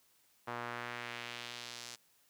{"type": "tone with band-pass filter sweep", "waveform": "sawtooth", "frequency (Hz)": 120.1, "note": "B2", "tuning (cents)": -48, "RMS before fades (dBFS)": -44, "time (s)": [0.47, 1.96], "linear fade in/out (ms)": 10, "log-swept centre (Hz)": [1100, 6000], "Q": 1.3, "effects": ["white hiss -70 dBFS RMS until 2.29 s", "high-pass 60 Hz 12 dB/octave"]}